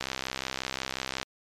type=click train; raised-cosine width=0.2 ms; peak=-13 dBFS; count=81; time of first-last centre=0.01-1.23 s; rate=65.6 Hz; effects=MP3 96 kbps